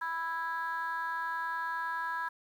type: chord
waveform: sine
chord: E major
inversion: second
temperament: just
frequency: 988.9 / 1318.5 / 1648.1 Hz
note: B5 / E6 / G#6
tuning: +2 / 0 / -14 cents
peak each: -34 / -39 / -35 dBFS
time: 0.01-2.29 s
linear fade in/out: 10 ms
effects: tanh soft clip ceiling -26 dBFS + 10-bit